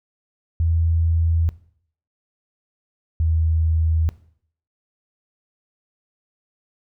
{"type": "tone pair in turn", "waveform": "sine", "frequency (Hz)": [82.5, 80.52], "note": ["E2", "E2"], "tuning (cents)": [2, -40], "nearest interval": "unison", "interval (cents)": 42, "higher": "first", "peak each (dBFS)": -16, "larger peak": "neither", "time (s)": [[0.6, 1.49], [3.2, 4.09]], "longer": "neither", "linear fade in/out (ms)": 0, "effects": ["noise-tail reverb RT60 0.6 s tail -18 dB re dry"]}